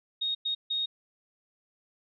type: tone bursts at uneven times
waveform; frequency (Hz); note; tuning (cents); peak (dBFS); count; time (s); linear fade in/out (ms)
sine; 3729; A#7; 0; -27; 3; 0.21-0.35 / 0.45-0.55 / 0.7-0.86; 10
effects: none